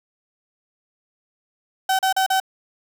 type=tone bursts; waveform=35% pulse; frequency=763 Hz; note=G5; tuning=47 cents flat; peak=-15 dBFS; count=4; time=1.89-2.401 s; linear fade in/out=5 ms; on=100 ms; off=37 ms; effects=none

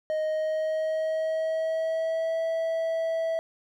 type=tone with pitch glide; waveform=triangle; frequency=622.3 to 653.6 Hz; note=D#5 to E5; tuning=0 to -15 cents; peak=-23 dBFS; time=0.1-3.39 s; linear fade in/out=0 ms; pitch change=+85 cents; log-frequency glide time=0.22-2.41 s; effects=none

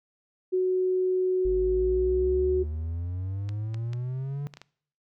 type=tone; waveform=sine; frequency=370 Hz; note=F#4; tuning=in tune; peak=-21 dBFS; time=0.52-2.64 s; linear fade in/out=20 ms
type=exponential sweep; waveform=triangle; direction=up; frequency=49 to 145.5 Hz; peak=-27 dBFS; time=1.45-4.47 s; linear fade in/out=0 ms
type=clicks; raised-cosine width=0.2 ms; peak=-26 dBFS; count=6; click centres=3.491 / 3.744 / 3.933 / 4.538 / 4.571 / 4.616 s
effects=noise-tail reverb RT60 0.6 s tail -22 dB re dry

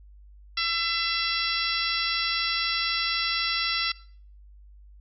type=harmonic tone; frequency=672 Hz; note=E5; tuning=33 cents sharp; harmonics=2 / 3 / 4 / 5 / 6 / 7 / 8; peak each=-32 / -32 / -32 / -32 / -32 / -32 / -32 dBFS; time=0.57-3.92 s; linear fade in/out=5 ms; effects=noise-tail reverb RT60 0.5 s tail -21 dB re dry + added 50 Hz sine -47 dBFS peak until 5 s

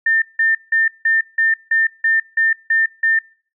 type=tone bursts; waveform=sine; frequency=1799 Hz; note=A6; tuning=38 cents sharp; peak=-12 dBFS; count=10; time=0.06-3.19 s; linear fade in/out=5 ms; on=160 ms; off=170 ms; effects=noise-tail reverb RT60 0.5 s tail -26 dB re dry

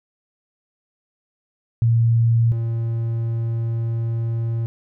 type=tone pair in turn; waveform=sine / triangle; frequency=115.7 / 115.03 Hz; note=A#2 / A#2; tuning=-13 / -23 cents; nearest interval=unison; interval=10 cents; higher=first; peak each=-13 / -18 dBFS; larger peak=first; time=1.82-2.52 / 2.52-4.66 s; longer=second; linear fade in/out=0 ms; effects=none

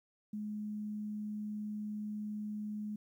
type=tone; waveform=sine; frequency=210.7 Hz; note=G#3; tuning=25 cents sharp; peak=-37 dBFS; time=0.33-2.96 s; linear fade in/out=5 ms; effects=12-bit

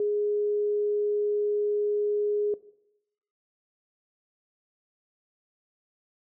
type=tone; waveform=sine; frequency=415.3 Hz; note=G#4; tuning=in tune; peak=-23 dBFS; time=0-2.54 s; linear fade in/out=2 ms; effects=noise-tail reverb RT60 0.8 s tail -18 dB re dry

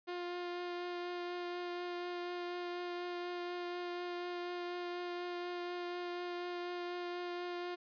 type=tone with vibrato; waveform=sawtooth; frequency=352.9 Hz; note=F4; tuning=18 cents sharp; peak=-35 dBFS; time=0.07-7.76 s; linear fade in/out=20 ms; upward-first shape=triangle; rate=4.1 Hz; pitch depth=12 cents each way; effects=resampled to 11025 Hz

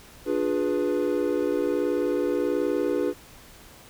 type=chord; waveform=triangle; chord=D diminished seventh; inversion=none; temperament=equal with one note detuned; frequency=293.7 / 354.9 / 415.3 / 493.9 Hz; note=D4 / F4 / Ab4 / Cb5; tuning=0 / +28 / 0 / 0 cents; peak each=-26 dBFS; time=0.25-3.14 s; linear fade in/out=50 ms; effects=pink hiss -49 dBFS RMS until 3.89 s

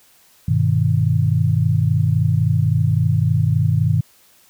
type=chord; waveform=sine; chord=G augmented; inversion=none; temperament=equal with one note detuned; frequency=99.83 / 123.47 / 155.56 Hz; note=G2 / B2 / D#3; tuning=+32 / 0 / 0 cents; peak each=-18 dBFS; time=0.48-4.01 s; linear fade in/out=5 ms; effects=white hiss -53 dBFS RMS until 4.49 s

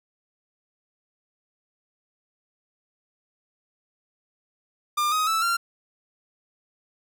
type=tone with pitch steps; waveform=45% pulse; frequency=1200 / 1256.8 / 1316.2 / 1378.4 Hz; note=D6 / D#6 / E6 / F6; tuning=+37 / +17 / -3 / -23 cents; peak=-21 dBFS; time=4.97-5.57 s; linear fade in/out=10 ms; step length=150 ms; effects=none

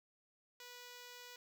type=tone; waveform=5% pulse; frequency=489.8 Hz; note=B4; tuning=14 cents flat; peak=-40 dBFS; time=0.6-1.36 s; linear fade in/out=2 ms; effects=none

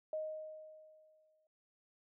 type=tone with exponential decay; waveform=sine; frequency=623 Hz; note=D#5; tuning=2 cents sharp; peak=-35 dBFS; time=0.13-1.47 s; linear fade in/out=2 ms; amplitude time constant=290 ms; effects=none

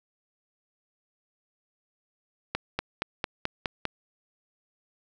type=accelerating click train; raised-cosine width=0.3 ms; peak=-11 dBFS; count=7; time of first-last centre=2.55-3.853 s; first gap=240 ms; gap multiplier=0.96; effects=none

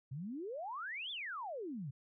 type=exponential two-way sweep; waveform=sine; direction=up then down; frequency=123.47 to 3591 to 123.47 Hz; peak=-40 dBFS; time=0.11-1.91 s; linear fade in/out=10 ms; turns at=1.11 s; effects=none

